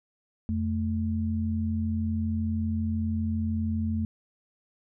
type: tone pair together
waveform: sine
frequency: 87.31 / 220 Hz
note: F2 / A3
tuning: 0 / 0 cents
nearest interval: octave + major third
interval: 1600 cents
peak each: -28 dBFS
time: 0.49-4.05 s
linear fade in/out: 0 ms
effects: none